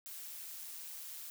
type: noise with amplitude modulation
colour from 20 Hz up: blue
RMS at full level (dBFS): -45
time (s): 0.06-1.3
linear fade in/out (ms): 0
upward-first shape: sine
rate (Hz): 162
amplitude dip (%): 40
effects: none